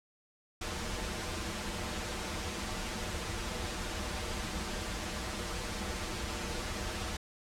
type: noise with comb filter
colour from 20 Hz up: pink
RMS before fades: -37 dBFS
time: 0.61-7.17 s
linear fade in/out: 5 ms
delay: 7.3 ms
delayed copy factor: -0.75
effects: low-pass 8000 Hz 12 dB/octave